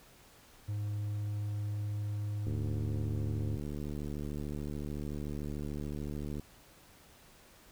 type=tone; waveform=triangle; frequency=103.83 Hz; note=G#2; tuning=in tune; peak=-31 dBFS; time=0.68-3.57 s; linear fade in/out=10 ms
type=click train; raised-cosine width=3 ms; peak=-27 dBFS; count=290; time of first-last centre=2.47-6.397 s; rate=73.6 Hz
effects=pink hiss -59 dBFS RMS until 7.71 s